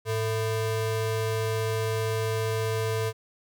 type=ring-modulated tone; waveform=square; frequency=277.2 Hz; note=C#4; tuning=in tune; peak=-23 dBFS; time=0.05-3.13 s; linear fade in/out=50 ms; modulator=169 Hz; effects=none